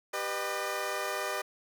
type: chord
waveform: 15% pulse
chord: G augmented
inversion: none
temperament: equal with one note detuned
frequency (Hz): 392 / 493.9 / 606.3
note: G4 / B4 / D#5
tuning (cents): 0 / 0 / -45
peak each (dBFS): -31 / -31 / -28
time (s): 0.13-1.42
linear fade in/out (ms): 10
effects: none